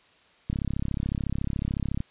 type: click train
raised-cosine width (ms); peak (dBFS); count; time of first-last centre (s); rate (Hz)
5; -16; 52; 0.5-2.004; 33.9
effects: white hiss -59 dBFS RMS until 2.1 s + resampled to 8000 Hz